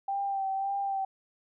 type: tone with vibrato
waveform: sine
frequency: 784 Hz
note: G5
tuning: in tune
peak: -28 dBFS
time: 0.08-1.05 s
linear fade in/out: 5 ms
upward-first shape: sine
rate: 1.8 Hz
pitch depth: 28 cents each way
effects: none